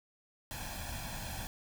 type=noise with comb filter; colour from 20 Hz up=pink; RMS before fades=-41 dBFS; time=0.51-1.47 s; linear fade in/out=0 ms; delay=1.2 ms; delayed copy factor=+0.75; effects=none